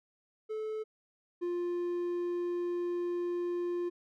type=tone pair in turn; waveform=triangle; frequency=434.1 / 350.5 Hz; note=A4 / F4; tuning=-23 / +6 cents; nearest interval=major third; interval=371 cents; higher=first; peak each=-32 / -29 dBFS; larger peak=second; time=0.49-0.84 / 1.41-3.9 s; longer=second; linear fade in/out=20 ms; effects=none